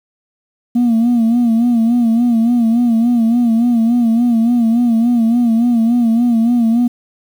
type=tone with vibrato; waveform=sine; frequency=233.9 Hz; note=A#3; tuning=6 cents sharp; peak=-7 dBFS; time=0.75-6.88 s; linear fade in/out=10 ms; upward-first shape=sine; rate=3.5 Hz; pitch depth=73 cents each way; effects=tanh soft clip ceiling -8 dBFS + 7-bit